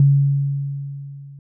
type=tone with level ramp; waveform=sine; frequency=140 Hz; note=C#3; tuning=18 cents sharp; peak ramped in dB=-8 to -37 dBFS; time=0-1.39 s; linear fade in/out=2 ms; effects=none